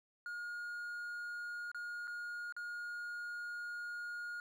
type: tone with dropouts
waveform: triangle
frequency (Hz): 1430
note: F6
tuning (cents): +41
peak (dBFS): -39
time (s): 0.26-4.4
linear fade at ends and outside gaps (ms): 1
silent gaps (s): 1.716-1.746 / 2.073-2.078 / 2.524-2.565
effects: none